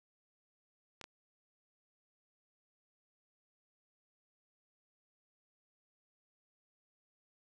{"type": "clicks", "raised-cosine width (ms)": 0.2, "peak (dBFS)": -29, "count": 2, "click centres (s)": [1.013, 1.041], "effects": []}